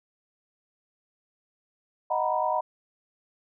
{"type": "chord", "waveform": "sine", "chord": "B major seventh", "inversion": "first", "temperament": "equal with one note detuned", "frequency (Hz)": [622.3, 740, 938.3, 987.8], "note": ["D#5", "F#5", "A#5", "B5"], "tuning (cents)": [0, 0, 11, 0], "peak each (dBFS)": -29, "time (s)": [2.1, 2.61], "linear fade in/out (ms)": 10, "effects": []}